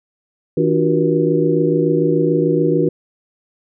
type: tone cluster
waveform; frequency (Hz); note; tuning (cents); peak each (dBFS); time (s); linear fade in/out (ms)
sine; 160.5 / 294.9 / 352.1 / 379 / 477.4; E3 / D4 / F4 / F#4 / A#4; -46 / +7 / +14 / +42 / +41; -19; 0.57-2.89; 5
effects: none